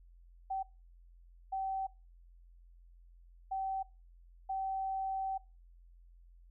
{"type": "tone bursts at uneven times", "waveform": "sine", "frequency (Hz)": 770, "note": "G5", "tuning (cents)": -31, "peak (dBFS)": -33, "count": 4, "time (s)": [[0.5, 0.63], [1.52, 1.87], [3.51, 3.83], [4.49, 5.38]], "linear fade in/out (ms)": 10, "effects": ["noise-tail reverb RT60 0.3 s tail -22 dB re dry", "added 43 Hz sine -56 dBFS peak until 6.5 s"]}